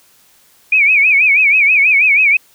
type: tone with vibrato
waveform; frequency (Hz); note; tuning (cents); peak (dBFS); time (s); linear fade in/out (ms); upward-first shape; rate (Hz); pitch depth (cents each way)
sine; 2375; D7; +19; -7; 0.72-2.37; 5; sine; 6.2; 140
effects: white hiss -50 dBFS RMS until 2.54 s